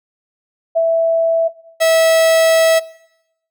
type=tone pair in turn; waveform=sine / 45% pulse; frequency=659.3 / 650.6 Hz; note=E5 / E5; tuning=0 / -23 cents; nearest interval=unison; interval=23 cents; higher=first; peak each=-10 dBFS; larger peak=neither; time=0.75-1.49 / 1.8-2.8 s; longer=second; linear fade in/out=20 ms; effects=noise-tail reverb RT60 0.8 s tail -20 dB re dry